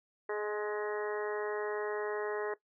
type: harmonic tone with a mistuned harmonic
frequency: 210.1 Hz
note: G#3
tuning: 20 cents sharp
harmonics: 2 / 3 / 4 / 5 / 6 / 7 / 8 / 9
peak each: -34 / -43 / -44 / -45 / -48 / -49 / -46 / -46 dBFS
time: 0.29-2.54 s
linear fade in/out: 5 ms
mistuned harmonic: 3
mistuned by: -17 cents
effects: noise-tail reverb RT60 0.1 s tail -17 dB re dry